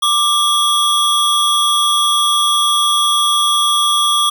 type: tone pair together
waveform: square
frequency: 1180 / 3334 Hz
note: D6 / G#7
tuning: +8 / +6 cents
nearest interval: octave + tritone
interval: 1798 cents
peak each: -15 dBFS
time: 0.02-4.3 s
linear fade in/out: 10 ms
effects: none